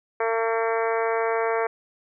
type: harmonic tone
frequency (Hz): 226.7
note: A#3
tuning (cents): -48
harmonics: 2 / 3 / 4 / 5 / 6 / 7 / 8 / 9 / 10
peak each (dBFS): -24 / -28 / -30 / -32 / -34 / -35 / -36 / -37 / -38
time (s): 0.2-1.67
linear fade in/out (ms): 5
effects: none